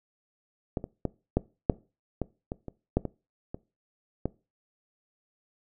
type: clicks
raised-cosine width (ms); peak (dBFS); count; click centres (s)
2; -15 / -22 / -14 / -9 / -6 / -15 / -19 / -24 / -9 / -18 / -22 / -14; 12; 0.772 / 0.841 / 1.053 / 1.37 / 1.698 / 2.217 / 2.519 / 2.683 / 2.97 / 3.053 / 3.545 / 4.256
effects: noise-tail reverb RT60 0.3 s tail -21 dB re dry